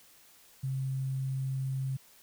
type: tone with sample-and-hold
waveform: sine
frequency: 133.2 Hz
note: C3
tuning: 31 cents sharp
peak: -30 dBFS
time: 0.63-1.97 s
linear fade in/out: 10 ms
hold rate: 8820 Hz
effects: white hiss -59 dBFS RMS until 2.22 s